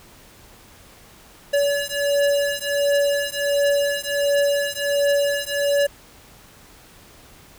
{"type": "beating tone pair", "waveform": "square", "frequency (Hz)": [569, 570.4], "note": ["C#5", "C#5"], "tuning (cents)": [45, 49], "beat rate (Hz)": 1.4, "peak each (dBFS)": [-22, -22], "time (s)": [1.53, 5.87], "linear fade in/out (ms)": 10, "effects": ["pink hiss -48 dBFS RMS until 7.58 s"]}